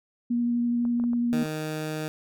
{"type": "tone with vibrato", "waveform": "sine", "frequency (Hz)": 238.7, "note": "A#3", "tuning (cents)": 41, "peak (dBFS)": -22, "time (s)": [0.3, 1.44], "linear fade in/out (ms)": 10, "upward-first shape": "triangle", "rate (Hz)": 12, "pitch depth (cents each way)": 13}
{"type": "clicks", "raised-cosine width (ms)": 1, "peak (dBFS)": -29, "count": 6, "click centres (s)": [0.852, 0.999, 1.039, 1.133, 1.417, 1.459]}
{"type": "tone", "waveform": "15% pulse", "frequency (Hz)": 155.1, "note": "D#3", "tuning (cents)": -5, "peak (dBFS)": -23, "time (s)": [1.33, 2.08], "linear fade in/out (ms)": 0}
{"effects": []}